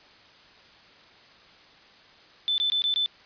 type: tone bursts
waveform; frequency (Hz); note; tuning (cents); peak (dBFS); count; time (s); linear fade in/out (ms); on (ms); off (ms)
sine; 3520; A7; 0; -22; 5; 2.48-3.06; 0; 100; 20
effects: white hiss -53 dBFS RMS until 3.25 s + resampled to 11025 Hz